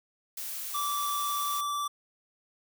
blue noise, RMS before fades -37 dBFS, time 0.37-1.61 s, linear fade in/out 5 ms
square tone with vibrato, 1163 Hz, D6, 17 cents flat, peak -30 dBFS, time 0.74-1.88 s, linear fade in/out 10 ms, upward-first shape triangle, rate 18 Hz, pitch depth 8 cents each way
effects none

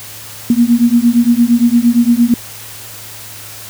sine beating tone pair, 233.1 / 241.8 Hz, A#3 / B3, 0 / -36 cents, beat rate 8.7 Hz, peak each -10 dBFS, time 0.5-2.34 s, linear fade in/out 2 ms, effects added 107 Hz sine -39 dBFS peak until 3.69 s + white hiss -31 dBFS RMS until 3.69 s

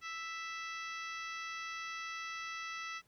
harmonic tone, 659.3 Hz, E5, in tune, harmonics 2 / 3 / 4 / 5 / 6 / 7 / 8 / 9, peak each -44 / -45 / -47 / -53 / -56 / -57 / -56 / -55 dBFS, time 0.01-3.02 s, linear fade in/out 50 ms, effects pink hiss -72 dBFS RMS until 3.07 s

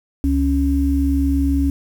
sine tone pair together, 69.3 / 277.2 Hz, C#2 / C#4, 0 / 0 cents, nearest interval 2 octaves, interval 2400 cents, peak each -17 dBFS, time 0.24-1.7 s, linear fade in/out 0 ms, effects 7-bit

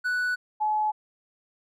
triangle / sine tone pair in turn, 1482 / 853.9 Hz, F#6 / G#5, +2 / +48 cents, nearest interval minor seventh, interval 954 cents, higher first, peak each -22 dBFS, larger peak neither, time 0.04-0.36 / 0.6-0.92 s, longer neither, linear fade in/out 20 ms, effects none

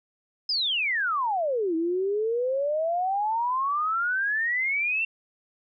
sine exponential two-way sweep, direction down then up, 5190 to 319.3 to 2731 Hz, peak -23 dBFS, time 0.49-5.05 s, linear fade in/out 5 ms, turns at 1.75 s, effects none

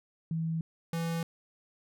sine / square tone pair in turn, 162.7 / 166.41 Hz, E3 / E3, -22 / +17 cents, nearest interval unison, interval 39 cents, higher second, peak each -29 / -31 dBFS, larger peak first, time 0.31-0.61 / 0.93-1.23 s, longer neither, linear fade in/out 2 ms, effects none

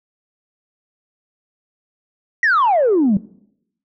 sine exponential sweep, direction down, 1957 to 184.1 Hz, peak -10 dBFS, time 2.43-3.17 s, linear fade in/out 2 ms, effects noise-tail reverb RT60 0.8 s tail -23 dB re dry + tanh soft clip ceiling -9 dBFS

